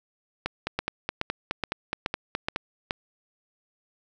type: two click trains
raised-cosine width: 0.3 ms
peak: -11 / -10 dBFS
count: 11 / 6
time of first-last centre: 0.46-2.561 / 0.79-2.909 s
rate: 4.76 / 2.36 Hz
effects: none